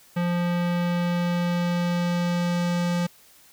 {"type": "tone with low-pass filter sweep", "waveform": "square", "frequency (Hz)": 174.61, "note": "F3", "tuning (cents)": 0, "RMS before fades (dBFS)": -24, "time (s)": [0.16, 3.07], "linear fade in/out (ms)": 10, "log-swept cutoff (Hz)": [2800, 7100], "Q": 0.86, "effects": ["white hiss -54 dBFS RMS until 3.52 s"]}